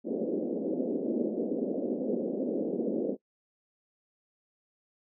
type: band-pass noise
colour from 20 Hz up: pink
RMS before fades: -31 dBFS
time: 0.04-3.17 s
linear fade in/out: 50 ms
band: 210 to 550 Hz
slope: 48 dB/octave
effects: noise-tail reverb RT60 0.1 s tail -20 dB re dry